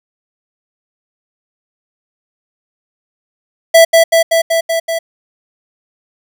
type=tone with echo; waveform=square; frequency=660 Hz; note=E5; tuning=2 cents sharp; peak=-3 dBFS; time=3.74-3.85 s; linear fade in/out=10 ms; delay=190 ms; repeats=6; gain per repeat=-2 dB; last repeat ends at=4.99 s; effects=none